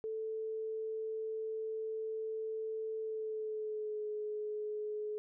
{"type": "tone with pitch glide", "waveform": "sine", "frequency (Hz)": [440, 423.5], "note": ["A4", "G#4"], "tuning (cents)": [0, 34], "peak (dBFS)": -36, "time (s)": [0.04, 5.18], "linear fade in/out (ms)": 0, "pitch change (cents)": -66, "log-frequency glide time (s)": [3, 4.05], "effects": []}